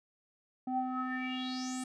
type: tone with low-pass filter sweep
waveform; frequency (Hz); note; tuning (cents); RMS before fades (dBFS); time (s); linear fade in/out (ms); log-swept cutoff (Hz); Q
square; 255.9; C4; -38; -36; 0.67-1.84; 5; 610 to 9100; 7.1
effects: none